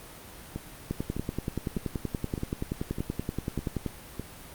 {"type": "two click trains", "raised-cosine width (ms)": 3, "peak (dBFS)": [-16, -20], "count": [32, 7], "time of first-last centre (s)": [[0.91, 3.862], [0.56, 4.196]], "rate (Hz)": [10.5, 1.65], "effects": ["pink hiss -46 dBFS RMS until 4.54 s", "Opus 32 kbps"]}